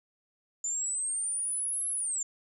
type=linear two-way sweep; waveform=sine; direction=up then down; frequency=7060 to 11070 to 7060 Hz; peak=-27 dBFS; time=0.64-2.23 s; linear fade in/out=5 ms; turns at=1.89 s; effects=tanh soft clip ceiling -28 dBFS